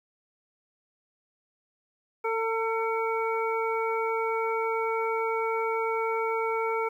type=harmonic tone with a mistuned harmonic; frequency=449.1 Hz; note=A4; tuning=35 cents sharp; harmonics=1 / 2 / 3 / 5; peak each=-28 / -31 / -33 / -35 dBFS; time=2.24-6.89 s; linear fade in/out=10 ms; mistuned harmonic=2; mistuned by=+16 cents; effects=10-bit